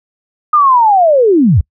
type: linear sweep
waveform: sine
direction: down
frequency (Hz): 1238 to 61.74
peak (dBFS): -5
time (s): 0.53-1.61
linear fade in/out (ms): 5
effects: noise-tail reverb RT60 0.1 s tail -26 dB re dry